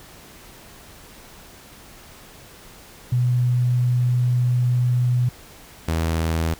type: tone pair in turn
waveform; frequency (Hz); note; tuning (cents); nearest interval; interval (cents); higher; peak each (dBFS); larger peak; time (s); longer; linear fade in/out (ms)
sine / sawtooth; 123.47 / 81.46; B2 / E2; 0 / -20; perfect fifth; 720; first; -16; neither; 3.12-5.29 / 5.88-6.54; first; 5
effects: pink hiss -45 dBFS RMS until 6.59 s